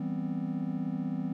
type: chord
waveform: triangle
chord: C major seventh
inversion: first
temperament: equal with one note detuned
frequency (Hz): 164.81 / 196 / 246.9 / 262.8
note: E3 / G3 / B3 / C4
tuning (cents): 0 / 0 / 0 / +8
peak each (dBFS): -34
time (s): 0-1.33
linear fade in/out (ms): 5
effects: none